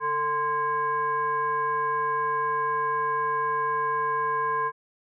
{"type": "tone with frequency modulation", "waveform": "sine", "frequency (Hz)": 1040, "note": "C6", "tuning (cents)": -11, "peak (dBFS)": -23, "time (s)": [0, 4.72], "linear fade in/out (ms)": 50, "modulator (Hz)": 592, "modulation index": 0.72, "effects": []}